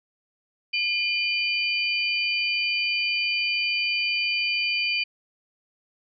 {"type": "tone cluster", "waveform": "sine", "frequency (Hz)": [2419, 3012, 4634], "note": ["D#7", "F#7", "D8"], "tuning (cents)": [-49, 30, -24], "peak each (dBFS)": [-24, -29, -30], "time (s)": [0.73, 5.04], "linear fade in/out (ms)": 10, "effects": []}